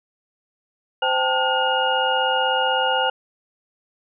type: tone cluster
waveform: sine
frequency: 518 / 785 / 881 / 1434 / 2854 Hz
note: C5 / G5 / A5 / F6 / F7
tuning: -17 / +2 / +2 / +45 / +37 cents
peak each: -24 dBFS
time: 1.02-3.1 s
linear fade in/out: 5 ms
effects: none